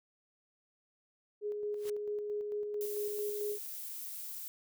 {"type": "tone with tremolo", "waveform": "sine", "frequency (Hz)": 416.4, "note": "G#4", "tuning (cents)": 5, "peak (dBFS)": -33, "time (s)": [1.41, 3.59], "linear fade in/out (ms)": 50, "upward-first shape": "square", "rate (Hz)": 4.5, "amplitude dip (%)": 30}
{"type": "noise with exponential growth", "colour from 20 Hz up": "white", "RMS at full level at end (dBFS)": -44, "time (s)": [1.72, 1.9], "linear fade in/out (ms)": 5, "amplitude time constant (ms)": 39}
{"type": "noise", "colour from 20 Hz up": "violet", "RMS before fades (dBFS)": -43, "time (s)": [2.81, 4.48], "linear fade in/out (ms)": 0}
{"effects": []}